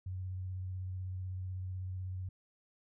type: tone with vibrato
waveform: sine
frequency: 92.7 Hz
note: F#2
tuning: 4 cents sharp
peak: -37 dBFS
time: 0.06-2.29 s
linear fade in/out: 5 ms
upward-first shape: sine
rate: 16 Hz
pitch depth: 20 cents each way
effects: none